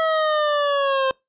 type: linear sweep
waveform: 25% pulse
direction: down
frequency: 648 to 525 Hz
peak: -14 dBFS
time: 0-1.11 s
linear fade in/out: 0 ms
effects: noise-tail reverb RT60 0.2 s tail -25 dB re dry + resampled to 8000 Hz